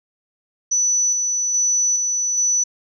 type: tone with tremolo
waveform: sine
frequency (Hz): 5960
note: F#8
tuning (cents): +12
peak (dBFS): -15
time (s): 0.71-2.64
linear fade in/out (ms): 10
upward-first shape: square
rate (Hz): 1.2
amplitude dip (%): 30
effects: none